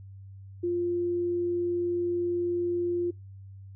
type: tone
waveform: sine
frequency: 349.2 Hz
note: F4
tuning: in tune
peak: -25 dBFS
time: 0.63-3.11 s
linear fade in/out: 10 ms
effects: noise-tail reverb RT60 0.2 s tail -23 dB re dry + added 97 Hz sine -43 dBFS peak until 3.75 s